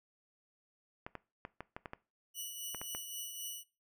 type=clicks; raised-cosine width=0.5 ms; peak=-27 dBFS; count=10; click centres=1.065 / 1.153 / 1.451 / 1.606 / 1.765 / 1.858 / 1.934 / 2.747 / 2.815 / 2.949 s
type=tone with tremolo; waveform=10% pulse; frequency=2947 Hz; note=F#7; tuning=8 cents flat; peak=-31 dBFS; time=2.34-3.64 s; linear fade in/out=50 ms; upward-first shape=triangle; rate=3.8 Hz; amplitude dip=50%
effects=noise-tail reverb RT60 0.3 s tail -20 dB re dry